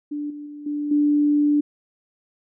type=tone with level steps; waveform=sine; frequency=293.7 Hz; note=D4; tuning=in tune; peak=-25 / -32 / -34 / -23 / -15 dBFS; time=0.11-1.61 s; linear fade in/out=10 ms; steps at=0.3 / 0.46 / 0.66 / 0.91 s; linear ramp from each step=5 ms; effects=none